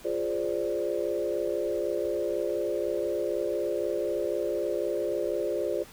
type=chord; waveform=sine; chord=D half-diminished seventh; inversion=first; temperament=equal; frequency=349.2 / 415.3 / 523.3 / 587.3 Hz; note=F4 / Ab4 / C5 / D5; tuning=0 / 0 / 0 / 0 cents; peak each=-32 dBFS; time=0.04-5.84 s; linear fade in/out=20 ms; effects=pink hiss -50 dBFS RMS until 5.92 s